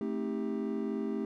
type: chord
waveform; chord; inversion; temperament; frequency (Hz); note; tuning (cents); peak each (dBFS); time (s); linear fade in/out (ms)
triangle; A half-diminished seventh; none; just; 220 / 264 / 316.8 / 396; A3 / C4 / Eb4 / G4; 0 / +16 / +31 / +18; -33 / -36 / -37 / -35; 0.01-1.25; 2
effects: none